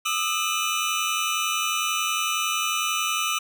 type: tone cluster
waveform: 25% pulse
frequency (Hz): 1214 / 1305 / 2971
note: D#6 / E6 / F#7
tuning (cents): -43 / -18 / +6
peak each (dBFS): -24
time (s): 0.05-3.39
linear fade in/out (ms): 10
effects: none